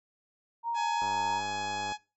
sine tone with vibrato, 927 Hz, A#5, 10 cents flat, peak -29 dBFS, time 0.63-1.42 s, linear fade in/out 50 ms, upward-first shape sine, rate 2.9 Hz, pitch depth 14 cents each way
harmonic tone, 840 Hz, G#5, 19 cents sharp, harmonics 1 / 2 / 3 / 4 / 5 / 6 / 7 / 8 / 9, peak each -33 / -40 / -41 / -43 / -47 / -48 / -52 / -50 / -52 dBFS, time 0.74-1.98 s, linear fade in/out 50 ms
click train, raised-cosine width 1 ms, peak -29 dBFS, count 92, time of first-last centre 1.02-1.921 s, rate 101 Hz
effects noise-tail reverb RT60 0.3 s tail -21 dB re dry

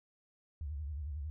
sine tone with vibrato, 73.5 Hz, D2, 2 cents sharp, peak -37 dBFS, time 0.61-1.3 s, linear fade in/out 0 ms, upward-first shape sine, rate 11 Hz, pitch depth 150 cents each way, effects none

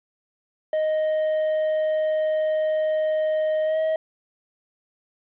triangle tone with pitch glide, 622.3 to 633.9 Hz, D#5 to D#5, 0 to +32 cents, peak -18 dBFS, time 0.73-3.96 s, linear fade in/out 2 ms, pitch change +32 cents, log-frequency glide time 3.64-3.78 s, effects resampled to 8000 Hz + 9-bit

